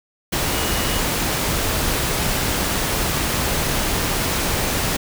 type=tone in noise; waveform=sine; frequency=2912 Hz; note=F#7; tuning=28 cents flat; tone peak=-31 dBFS; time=0.53-0.99 s; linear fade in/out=10 ms; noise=pink; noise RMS=-21 dBFS; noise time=0.32-4.97 s; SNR=-13 dB; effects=none